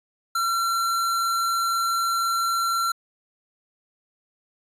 square tone, 1361 Hz, F6, 45 cents flat, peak -22 dBFS, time 0.35-2.92 s, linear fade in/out 5 ms, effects resampled to 32000 Hz

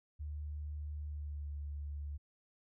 sine tone with pitch glide, 74.5 to 72.67 Hz, D2 to D2, +25 to -18 cents, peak -39 dBFS, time 0.19-2.18 s, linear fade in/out 20 ms, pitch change -43 cents, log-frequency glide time 1.04-1.51 s, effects none

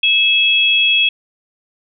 sine tone pair together, 2602 / 3317 Hz, E7 / G#7, -23 / -3 cents, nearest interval major third, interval 420 cents, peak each -13 dBFS, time 0.03-1.09 s, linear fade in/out 5 ms, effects none

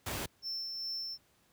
pink noise, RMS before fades -37 dBFS, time 0.06-0.26 s, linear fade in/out 5 ms
triangle tone with tremolo, 5360 Hz, E8, 28 cents sharp, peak -34 dBFS, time 0.42-1.18 s, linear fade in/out 50 ms, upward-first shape sine, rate 2.5 Hz, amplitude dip 30%
effects pink hiss -69 dBFS RMS until 1.52 s + high-pass 60 Hz 12 dB/octave

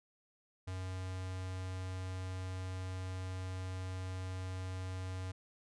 square tone with notch filter, 93 Hz, F#2, 9 cents sharp, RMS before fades -41 dBFS, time 0.67-5.32 s, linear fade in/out 10 ms, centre 340 Hz, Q 1.7, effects resampled to 22050 Hz

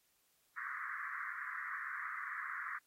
white band-pass noise, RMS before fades -43 dBFS, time 0.56-2.79 s, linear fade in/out 20 ms, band 1100 to 2000 Hz, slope 96 dB/octave, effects white hiss -75 dBFS RMS until 2.86 s + AAC 48 kbps

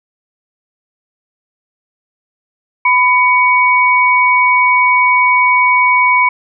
sine tone pair together, 1000 / 2245 Hz, B5 / C#7, +21 / +21 cents, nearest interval octave + major second, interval 1400 cents, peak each -10 dBFS, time 2.85-6.29 s, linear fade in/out 5 ms, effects none

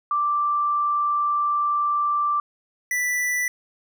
sine / square tone pair in turn, 1174.7 / 1975.6 Hz, D6 / B6, 0 / 0 cents, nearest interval major sixth, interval 900 cents, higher second, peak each -19 / -22 dBFS, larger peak first, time 0.11-2.4 / 2.91-3.48 s, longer first, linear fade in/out 2 ms, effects none

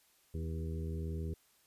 harmonic tone with a mistuned harmonic, 81 Hz, E2, 30 cents flat, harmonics 1 / 2 / 3 / 4 / 5 / 6, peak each -37 / -42 / -49 / -51 / -47 / -54 dBFS, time 0.34-1.34 s, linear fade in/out 5 ms, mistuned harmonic 5, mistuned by -24 cents, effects white hiss -69 dBFS RMS until 1.66 s + resampled to 32000 Hz

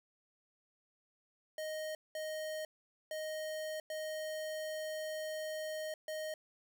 square tone bursts at uneven times, 622.3 Hz, D#5, in tune, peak -39 dBFS, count 5, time 1.58-1.95 / 2.15-2.65 / 3.11-3.8 / 3.9-5.94 / 6.08-6.34 s, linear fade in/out 2 ms, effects none

